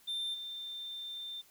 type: tone with level steps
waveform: sine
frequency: 3583 Hz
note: A7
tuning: 31 cents sharp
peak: -31 / -39 dBFS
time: 0.07-1.42 s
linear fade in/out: 20 ms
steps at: 0.33 s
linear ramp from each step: 20 ms
effects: tanh soft clip ceiling -33 dBFS + white hiss -63 dBFS RMS until 1.5 s